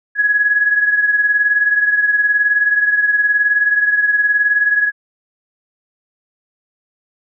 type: beating tone pair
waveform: sine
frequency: 1673 / 1692 Hz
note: G#6 / G#6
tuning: +12 / +32 cents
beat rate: 19 Hz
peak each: -12 / -19 dBFS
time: 0.15-4.92 s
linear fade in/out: 50 ms
effects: none